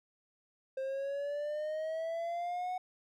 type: exponential sweep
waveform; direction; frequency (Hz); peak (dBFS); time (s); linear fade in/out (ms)
triangle; up; 527 to 740; -32; 0.77-2.78; 5
effects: none